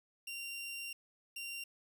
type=tone bursts at uneven times; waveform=sawtooth; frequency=2767 Hz; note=F7; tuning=17 cents flat; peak=-38 dBFS; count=2; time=0.27-0.93 / 1.36-1.64 s; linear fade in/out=5 ms; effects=11-bit